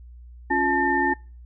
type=tone cluster; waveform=sine; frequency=275.9 / 352.7 / 865 / 1806 Hz; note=C#4 / F4 / A5 / A6; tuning=-8 / +17 / -30 / +45 cents; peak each=-26 / -26 / -23 / -24 dBFS; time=0.5-1.14 s; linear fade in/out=10 ms; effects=noise-tail reverb RT60 0.4 s tail -26 dB re dry + added 60 Hz sine -41 dBFS peak until 1.45 s